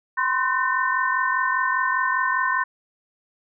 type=tone cluster; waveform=sine; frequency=1015 / 1060 / 1522 / 1810 Hz; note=B5 / C6 / F#6 / A6; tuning=+47 / +22 / +48 / +48 cents; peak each=-25 dBFS; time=0.17-2.64 s; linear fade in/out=10 ms; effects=none